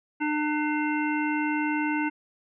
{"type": "harmonic tone", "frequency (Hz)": 300, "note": "D4", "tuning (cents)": 37, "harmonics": [1, 3, 5, 7, 9], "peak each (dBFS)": [-26, -31, -33, -34, -36], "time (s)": [0.2, 2.1], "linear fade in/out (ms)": 20, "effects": []}